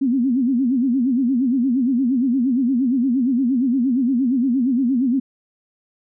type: tone with vibrato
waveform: sine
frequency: 253.7 Hz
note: B3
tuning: 47 cents sharp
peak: -15 dBFS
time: 0.01-5.2 s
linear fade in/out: 10 ms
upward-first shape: sine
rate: 8.6 Hz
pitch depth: 160 cents each way
effects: none